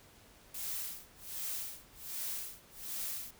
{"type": "noise with tremolo", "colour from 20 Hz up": "blue", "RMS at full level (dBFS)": -38, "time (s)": [0.54, 3.31], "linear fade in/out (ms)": 5, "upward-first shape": "sine", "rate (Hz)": 1.3, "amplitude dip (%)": 100, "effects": ["pink hiss -60 dBFS RMS until 3.39 s"]}